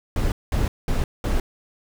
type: noise bursts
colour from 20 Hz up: brown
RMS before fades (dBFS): -21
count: 4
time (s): 0.16-1.4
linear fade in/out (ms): 2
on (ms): 160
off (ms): 200
effects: none